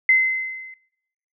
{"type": "tone with level ramp", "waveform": "sine", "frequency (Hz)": 2058, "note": "C7", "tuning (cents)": -29, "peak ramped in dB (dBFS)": [-10, -38], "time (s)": [0.09, 0.74], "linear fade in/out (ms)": 2, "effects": ["noise-tail reverb RT60 0.9 s tail -22 dB re dry"]}